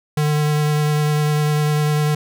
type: tone with vibrato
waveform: square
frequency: 150 Hz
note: D3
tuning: 37 cents sharp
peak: -16 dBFS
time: 0.17-2.15 s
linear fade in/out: 5 ms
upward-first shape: sine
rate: 10 Hz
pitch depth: 12 cents each way
effects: none